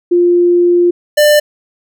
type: tone pair in turn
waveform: sine / square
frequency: 350.3 / 595.5 Hz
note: F4 / D5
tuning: +5 / +24 cents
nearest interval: major sixth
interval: 919 cents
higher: second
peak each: -6 dBFS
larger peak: neither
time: 0.11-0.91 / 1.17-1.4 s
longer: first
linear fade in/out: 10 ms
effects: none